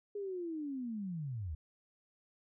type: linear sweep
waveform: sine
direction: down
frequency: 415.4 to 70 Hz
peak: -37 dBFS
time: 0.15-1.55 s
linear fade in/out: 5 ms
effects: none